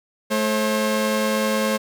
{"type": "tone pair together", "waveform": "sawtooth", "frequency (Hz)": [216.4, 536], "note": ["A3", "C5"], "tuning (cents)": [-29, 42], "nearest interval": "octave + major third", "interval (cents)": 1571, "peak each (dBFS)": -18, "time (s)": [0.3, 1.78], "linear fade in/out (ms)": 20, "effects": []}